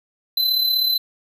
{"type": "tone with amplitude modulation", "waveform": "square", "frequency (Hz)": 4040, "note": "B7", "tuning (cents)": 39, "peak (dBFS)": -15, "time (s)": [0.37, 0.98], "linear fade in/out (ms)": 5, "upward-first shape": "sine", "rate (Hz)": 36, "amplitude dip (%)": 50, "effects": []}